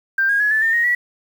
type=tone with pitch steps; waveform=sine; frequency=1575 / 1630.5 / 1688 / 1747.6 / 1809.2 / 1873 / 1939.1 Hz; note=G6 / G#6 / G#6 / A6 / A6 / A#6 / B6; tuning=+8 / -32 / +28 / -12 / +48 / +8 / -32 cents; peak=-14 dBFS; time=0.18-0.95 s; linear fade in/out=5 ms; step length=110 ms; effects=7-bit